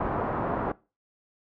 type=low-pass noise; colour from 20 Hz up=white; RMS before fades=-29 dBFS; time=0-0.72 s; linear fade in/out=5 ms; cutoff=1100 Hz; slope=24 dB/octave; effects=noise-tail reverb RT60 0.3 s tail -21 dB re dry